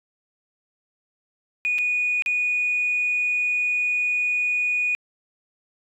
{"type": "tone with dropouts", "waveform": "sine", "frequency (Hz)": 2465, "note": "D#7", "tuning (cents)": -17, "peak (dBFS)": -19, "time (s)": [1.65, 4.95], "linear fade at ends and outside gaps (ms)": 0, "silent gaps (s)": [[1.783, 1.787], [2.222, 2.261]], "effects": ["tanh soft clip ceiling -15 dBFS"]}